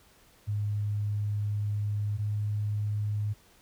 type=tone pair in turn; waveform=sine; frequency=103.83 / 104.61 Hz; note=G#2 / G#2; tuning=0 / +13 cents; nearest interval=unison; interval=13 cents; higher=second; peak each=-27 dBFS; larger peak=neither; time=0.47-2.18 / 2.18-3.34 s; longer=first; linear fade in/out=20 ms; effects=pink hiss -60 dBFS RMS until 3.61 s